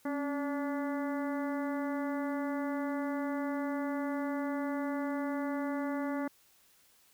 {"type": "harmonic tone with a mistuned harmonic", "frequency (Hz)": 287.8, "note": "D4", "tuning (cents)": -35, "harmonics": [1, 2, 3, 4, 5, 6, 7], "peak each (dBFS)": [-33, -39, -43, -45, -47, -49, -50], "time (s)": [0.05, 6.28], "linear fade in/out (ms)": 5, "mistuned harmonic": 1, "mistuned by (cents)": -66, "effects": ["white hiss -65 dBFS RMS until 7.13 s"]}